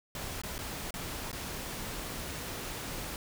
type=noise with dropouts; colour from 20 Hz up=pink; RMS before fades=-39 dBFS; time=0.15-3.16 s; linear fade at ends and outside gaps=1 ms; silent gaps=0.417-0.435 / 0.581-0.589 / 0.907-0.94 / 1.316-1.329 s; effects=none